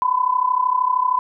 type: tone with amplitude modulation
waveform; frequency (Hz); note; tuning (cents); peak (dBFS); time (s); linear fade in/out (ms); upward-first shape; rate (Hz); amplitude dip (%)
sine; 1006; B5; +32; -12; 0.02-1.19; 0; sine; 33; 80
effects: none